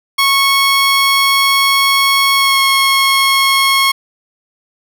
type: tone with pitch glide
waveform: 15% pulse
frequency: 1101 to 1089.6 Hz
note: C#6 to C#6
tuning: -12 to -30 cents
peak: -3 dBFS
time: 0.18-3.92 s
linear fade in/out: 10 ms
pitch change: -18 cents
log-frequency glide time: 2.35-2.59 s
effects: none